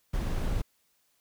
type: noise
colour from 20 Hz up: brown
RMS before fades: -29 dBFS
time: 0.13-0.62 s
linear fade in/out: 10 ms
effects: white hiss -71 dBFS RMS until 1.2 s